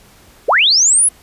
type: linear sweep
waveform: sine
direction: up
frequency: 346.4 to 10730 Hz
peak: -8 dBFS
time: 0.48-1.09 s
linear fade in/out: 10 ms
effects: pink hiss -46 dBFS RMS until 1.22 s + resampled to 32000 Hz